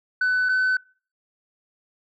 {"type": "tone pair in turn", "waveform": "sine", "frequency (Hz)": [1500, 1512.2], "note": ["F#6", "F#6"], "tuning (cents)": [23, 37], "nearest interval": "unison", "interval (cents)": 14, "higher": "second", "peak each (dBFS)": -16, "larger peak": "neither", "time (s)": [[0.21, 0.49], [0.49, 0.77]], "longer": "neither", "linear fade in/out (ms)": 5, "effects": ["noise-tail reverb RT60 0.4 s tail -25 dB re dry", "tanh soft clip ceiling -17 dBFS"]}